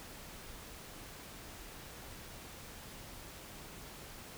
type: silence
effects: pink hiss -50 dBFS RMS until 4.37 s